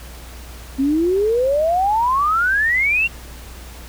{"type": "exponential sweep", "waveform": "sine", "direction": "up", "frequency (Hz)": [261.6, 2794], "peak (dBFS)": -14, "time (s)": [0.78, 3.08], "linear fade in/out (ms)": 20, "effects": ["added 60 Hz sine -35 dBFS peak until 3.88 s", "pink hiss -40 dBFS RMS until 3.88 s"]}